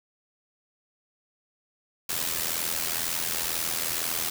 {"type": "noise with amplitude modulation", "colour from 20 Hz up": "white", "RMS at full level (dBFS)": -26, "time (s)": [2.09, 4.3], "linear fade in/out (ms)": 5, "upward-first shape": "sine", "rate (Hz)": 82.1, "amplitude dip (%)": 70, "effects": []}